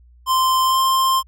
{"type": "tone with pitch glide", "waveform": "square", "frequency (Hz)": [1041, 1052.5], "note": ["C6", "C6"], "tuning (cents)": [-9, 10], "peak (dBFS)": -15, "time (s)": [0.26, 1.23], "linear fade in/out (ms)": 50, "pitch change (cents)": 19, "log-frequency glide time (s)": [0.63, 0.8], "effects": ["added 60 Hz sine -46 dBFS peak until 1.27 s"]}